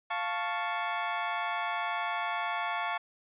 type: chord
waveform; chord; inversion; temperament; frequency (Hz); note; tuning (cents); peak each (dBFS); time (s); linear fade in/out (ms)
25% pulse; F augmented; none; equal; 698.5 / 880 / 1108.7; F5 / A5 / C#6; 0 / 0 / 0; -31; 0.1-2.98; 10
effects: resampled to 8000 Hz